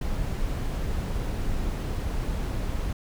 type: noise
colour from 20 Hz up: brown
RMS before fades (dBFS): -28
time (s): 0.01-2.93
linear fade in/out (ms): 5
effects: none